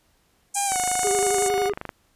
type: band-pass noise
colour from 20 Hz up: white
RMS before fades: -28 dBFS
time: 0.54-1.49 s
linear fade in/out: 10 ms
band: 6300 to 9500 Hz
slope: 48 dB/octave
type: tone with pitch glide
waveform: 45% pulse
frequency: 802 to 731.2 Hz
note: G5 to F#5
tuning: +39 to -21 cents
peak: -24 dBFS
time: 0.55-1.7 s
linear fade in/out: 20 ms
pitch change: -160 cents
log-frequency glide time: 0.66-0.78 s
type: click train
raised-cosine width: 0.5 ms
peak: -16 dBFS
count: 31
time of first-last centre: 0.72-1.892 s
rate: 25.6 Hz
type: tone with vibrato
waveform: triangle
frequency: 401.1 Hz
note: G4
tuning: 40 cents sharp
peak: -20 dBFS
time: 1.04-1.73 s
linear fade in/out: 10 ms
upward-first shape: sine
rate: 11 Hz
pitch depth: 53 cents each way
effects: pink hiss -64 dBFS RMS until 2.15 s + resampled to 32000 Hz